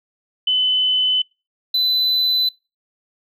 sine / triangle tone pair in turn, 3021 / 4009 Hz, F#7 / B7, +35 / +25 cents, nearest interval perfect fourth, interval 490 cents, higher second, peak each -14 dBFS, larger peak neither, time 0.47-1.22 / 1.74-2.49 s, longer neither, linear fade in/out 5 ms, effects noise-tail reverb RT60 0.3 s tail -26 dB re dry

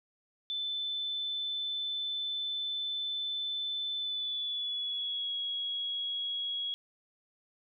sine tone with pitch glide, 3520 to 3322 Hz, A7 to G#7, 0 to 0 cents, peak -32 dBFS, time 0.5-6.74 s, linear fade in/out 0 ms, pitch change -100 cents, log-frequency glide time 3.98-5.32 s, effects none

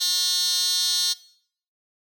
15% pulse tone with high-pass filter, 360.1 Hz, F#4, 47 cents flat, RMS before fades -23 dBFS, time 0-1.14 s, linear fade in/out 20 ms, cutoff 4400 Hz, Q 6.5, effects noise-tail reverb RT60 0.6 s tail -20 dB re dry

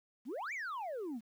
sine exponential two-way sweep, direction up then down, 206.2 to 2393 to 206.2 Hz, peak -35 dBFS, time 0.25-1.21 s, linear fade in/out 50 ms, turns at 0.53 s, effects tanh soft clip ceiling -37 dBFS + 11-bit

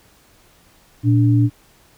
sine tone pair together, 116.54 / 292.1 Hz, A#2 / D4, 0 / -9 cents, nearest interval octave + major third, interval 1591 cents, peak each -12 / -17 dBFS, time 1.03-1.5 s, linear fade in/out 50 ms, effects pink hiss -53 dBFS RMS until 1.97 s

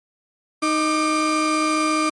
35% pulse tone pair together, 311.1 / 1189.6 Hz, D#4 / D6, 0 / +22 cents, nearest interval octave + major seventh, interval 2322 cents, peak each -19 dBFS, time 0.62-2.1 s, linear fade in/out 10 ms, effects MP3 48 kbps

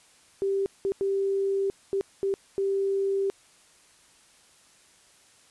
sine tone bursts at uneven times, 392 Hz, G4, in tune, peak -23 dBFS, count 6, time 0.42-0.66 / 0.85-0.92 / 1.01-1.7 / 1.93-2.01 / 2.23-2.34 / 2.58-3.3 s, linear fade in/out 0 ms, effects white hiss -58 dBFS RMS until 5.5 s + resampled to 24000 Hz

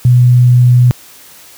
sine tone, 123.47 Hz, B2, in tune, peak -3 dBFS, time 0.05-0.91 s, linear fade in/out 0 ms, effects white hiss -38 dBFS RMS until 1.57 s + high-pass 60 Hz 12 dB/octave

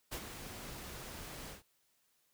pink noise with ADSR envelope, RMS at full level -39 dBFS, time 0.11-1.63 s, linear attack 23 ms, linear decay 65 ms, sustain -8 dB, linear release 140 ms, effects white hiss -75 dBFS RMS until 2.33 s

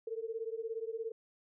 sine beating tone pair, 444 / 461 Hz, A4 / A#4, +16 / -19 cents, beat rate 17 Hz, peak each -39 / -40 dBFS, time 0.07-1.12 s, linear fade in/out 5 ms, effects none

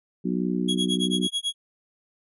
harmonic tone, 61.5 Hz, B1, 7 cents flat, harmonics 3 / 4 / 5 / 6, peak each -26 / -28 / -30 / -32 dBFS, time 0.24-1.28 s, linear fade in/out 20 ms
45% pulse tone with tremolo, 3322 Hz, G#7, in tune, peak -22 dBFS, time 0.68-1.54 s, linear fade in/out 10 ms, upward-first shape sine, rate 9.1 Hz, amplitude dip 100%
effects resampled to 24000 Hz

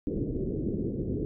white low-pass noise, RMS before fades -31 dBFS, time 0.07-1.25 s, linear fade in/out 0 ms, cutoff 440 Hz, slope 48 dB/octave, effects none

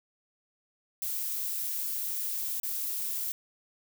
violet noise with dropouts, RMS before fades -33 dBFS, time 1.02-3.32 s, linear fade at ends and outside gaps 1 ms, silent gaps 2.6-2.632 s, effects none

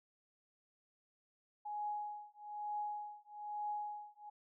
sine tone with tremolo, 835 Hz, G#5, 9 cents sharp, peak -36 dBFS, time 1.65-4.3 s, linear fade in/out 10 ms, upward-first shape triangle, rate 1.1 Hz, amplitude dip 100%, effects none

